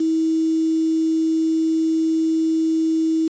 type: tone with quantisation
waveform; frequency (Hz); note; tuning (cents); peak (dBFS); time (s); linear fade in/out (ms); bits
sine; 321.4; E4; -44; -16; 0-3.28; 5; 6
effects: resampled to 16000 Hz